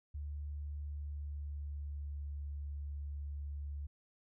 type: tone with pitch glide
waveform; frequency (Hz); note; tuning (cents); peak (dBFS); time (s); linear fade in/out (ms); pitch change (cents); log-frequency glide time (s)
sine; 73.1 to 72.01; D2 to D2; -7 to -33; -39; 0.14-3.87; 10; -26; 0.81-2.33
effects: none